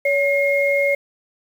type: tone pair together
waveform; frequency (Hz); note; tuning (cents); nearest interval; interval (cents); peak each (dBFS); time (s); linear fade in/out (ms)
sine; 563.9 / 2145; C#5 / C7; +30 / +42; octave + major seventh; 2312; -17 / -19; 0.05-0.95; 5
effects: 7-bit